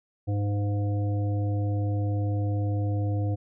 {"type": "harmonic tone", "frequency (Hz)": 102.2, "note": "G#2", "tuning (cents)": -27, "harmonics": [1, 3, 5, 7], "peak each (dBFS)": [-24, -34, -38, -41], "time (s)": [0.27, 3.36], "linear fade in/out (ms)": 20, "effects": []}